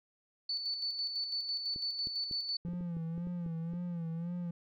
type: tone with tremolo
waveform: sine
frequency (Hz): 4484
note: C#8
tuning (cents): +19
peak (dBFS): -32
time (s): 0.49-2.57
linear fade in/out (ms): 5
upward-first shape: square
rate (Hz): 6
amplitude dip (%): 45
type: clicks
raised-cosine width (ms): 3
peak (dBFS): -34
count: 12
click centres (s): 1.761 / 2.071 / 2.312 / 2.651 / 2.685 / 2.735 / 2.809 / 2.968 / 3.179 / 3.271 / 3.463 / 3.736
type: tone with vibrato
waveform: triangle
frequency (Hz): 170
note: F3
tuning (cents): -46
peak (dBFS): -33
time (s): 2.65-4.51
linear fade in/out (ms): 5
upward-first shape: sine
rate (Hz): 1.9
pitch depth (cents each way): 70
effects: none